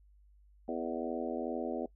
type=harmonic tone with a mistuned harmonic; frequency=82.41 Hz; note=E2; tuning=in tune; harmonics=3 / 4 / 5 / 6 / 7 / 8 / 9; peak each=-39 / -40 / -41 / -42 / -42 / -43 / -44 dBFS; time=0.68-1.86 s; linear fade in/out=5 ms; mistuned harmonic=7; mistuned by=+34 cents; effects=noise-tail reverb RT60 0.1 s tail -21 dB re dry + added 50 Hz sine -59 dBFS peak until 1.95 s